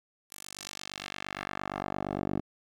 10% pulse tone with band-pass filter sweep, 48.69 Hz, G1, 11 cents flat, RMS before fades -37 dBFS, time 0.3-2.41 s, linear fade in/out 20 ms, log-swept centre 11000 to 340 Hz, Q 1.1, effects none

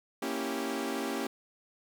sawtooth chord, A# diminished seventh, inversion none, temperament equal, 233.1 / 277.2 / 329.6 / 392 Hz, A#3 / C#4 / E4 / G4, 0 / 0 / 0 / 0 cents, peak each -34 / -32 / -36 / -33 dBFS, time 0.22-1.27 s, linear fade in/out 5 ms, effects none

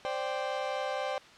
35% pulse chord, C suspended second, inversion none, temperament equal, 523.3 / 587.3 / 784 Hz, C5 / D5 / G5, 0 / 0 / 0 cents, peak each -34 dBFS, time 0.05-1.18 s, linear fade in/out 0 ms, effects white hiss -53 dBFS RMS until 1.37 s + low-pass 4000 Hz 12 dB/octave

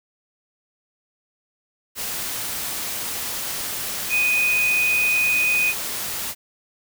sine tone in noise, 2489 Hz, D#7, in tune, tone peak -17 dBFS, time 4.09-5.74 s, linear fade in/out 50 ms, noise white, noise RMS -28 dBFS, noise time 1.95-6.35 s, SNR +8 dB, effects none

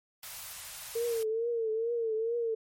white band-stop noise, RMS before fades -43 dBFS, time 0.23-1.23 s, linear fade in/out 2 ms, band 150 to 600 Hz, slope 24 dB/octave
sine tone with vibrato, 455.2 Hz, A#4, 41 cents flat, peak -28 dBFS, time 0.95-2.55 s, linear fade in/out 10 ms, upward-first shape triangle, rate 2.3 Hz, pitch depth 87 cents each way
effects MP3 64 kbps

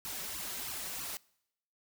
white noise with flanger, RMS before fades -40 dBFS, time 0.05-1.17 s, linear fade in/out 0 ms, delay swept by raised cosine 0.68 to 5.38 ms, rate 3.1 Hz, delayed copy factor +0.95, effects noise-tail reverb RT60 0.8 s tail -24 dB re dry

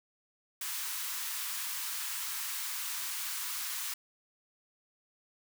white high-pass noise, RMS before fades -37 dBFS, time 0.61-3.94 s, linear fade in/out 5 ms, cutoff 920 Hz, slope 48 dB/octave, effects none

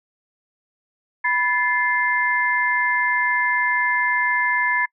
sine tone cluster, 984 / 1738 / 2091 Hz, B5 / A6 / C7, -7 / -22 / -2 cents, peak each -23 / -20 / -23 dBFS, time 1.24-4.86 s, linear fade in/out 10 ms, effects noise-tail reverb RT60 0.1 s tail -26 dB re dry

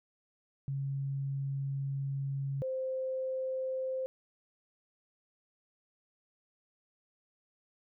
sine tone pair in turn, 137.6 / 521.8 Hz, C#3 / C5, -12 / -5 cents, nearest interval octave + major seventh, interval 2307 cents, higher second, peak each -32 / -32 dBFS, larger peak neither, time 0.68-2.62 / 2.62-4.06 s, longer first, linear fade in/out 0 ms, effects none

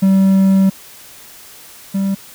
triangle tone pair in turn, 192.6 / 195.18 Hz, G3 / G3, -30 / -7 cents, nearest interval unison, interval 23 cents, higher second, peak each -6 / -12 dBFS, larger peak first, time 0.02-0.7 / 1.94-2.15 s, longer first, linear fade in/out 10 ms, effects white hiss -39 dBFS RMS until 2.34 s

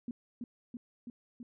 sine tone with echo, 239.9 Hz, A#3, 50 cents sharp, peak -35 dBFS, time 0.08-0.11 s, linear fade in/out 2 ms, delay 330 ms, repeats 4, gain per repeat -2 dB, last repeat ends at 1.43 s, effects none

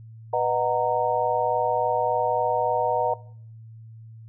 sine chord, B major seventh, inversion none, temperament just, 493.9 / 617.4 / 740.8 / 926 Hz, B4 / D#5 / F#5 / A#5, 0 / -14 / +2 / -12 cents, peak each -26 dBFS, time 0.33-3.14 s, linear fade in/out 5 ms, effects noise-tail reverb RT60 0.6 s tail -21 dB re dry + added 112 Hz sine -41 dBFS peak until 4.28 s

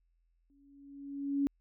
sine tone with exponential growth, 280.3 Hz, C#4, 19 cents sharp, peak -25 dBFS, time 0.5-1.47 s, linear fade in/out 0 ms, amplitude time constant 210 ms, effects added 42 Hz sine -70 dBFS peak until 1.6 s

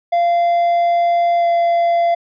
triangle tone with pitch glide, 690 to 684.8 Hz, F5 to F5, -21 to -34 cents, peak -10 dBFS, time 0.12-2.15 s, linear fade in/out 10 ms, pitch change -13 cents, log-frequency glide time 1.38-1.46 s, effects resampled to 11025 Hz

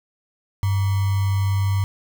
sine tone with sample-and-hold, 98 Hz, G2, in tune, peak -17 dBFS, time 0.63-1.84 s, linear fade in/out 0 ms, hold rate 1050 Hz, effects none

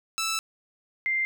10% pulse / sine tone pair in turn, 1318.5 / 2093 Hz, E6 / C7, 0 / 0 cents, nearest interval minor sixth, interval 800 cents, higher second, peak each -18 / -23 dBFS, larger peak first, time 0.18-0.39 / 1.06-1.25 s, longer first, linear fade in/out 0 ms, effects none

